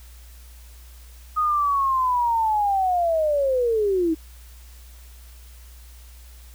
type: linear sweep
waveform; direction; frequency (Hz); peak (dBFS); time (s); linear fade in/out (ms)
sine; down; 1251 to 311.1; -18; 1.36-4.15; 20
effects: added 60 Hz sine -42 dBFS peak until 6.54 s + white hiss -52 dBFS RMS until 6.54 s